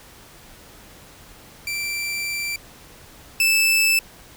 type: tone pair in turn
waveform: sawtooth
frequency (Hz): 2346 / 2633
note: D7 / E7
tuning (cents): -2 / -3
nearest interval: major second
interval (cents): 199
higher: second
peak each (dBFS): -21 / -12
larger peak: second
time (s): 1.67-2.56 / 3.4-3.99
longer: first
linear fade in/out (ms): 2
effects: pink hiss -46 dBFS RMS until 4.36 s